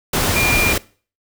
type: tone in noise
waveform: sine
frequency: 2400 Hz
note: D7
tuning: 37 cents sharp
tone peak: -16 dBFS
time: 0.36-0.73 s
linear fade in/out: 5 ms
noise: pink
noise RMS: -18 dBFS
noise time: 0.13-0.78 s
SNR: -1 dB
effects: noise-tail reverb RT60 0.4 s tail -21 dB re dry